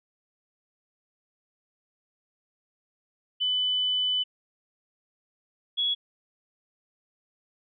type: tone pair in turn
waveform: sine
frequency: 3000 / 3359 Hz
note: F#7 / G#7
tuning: +23 / +19 cents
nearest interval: major second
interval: 196 cents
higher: second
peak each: -23 dBFS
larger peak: neither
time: 3.4-4.24 / 5.77-5.95 s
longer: first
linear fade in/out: 20 ms
effects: none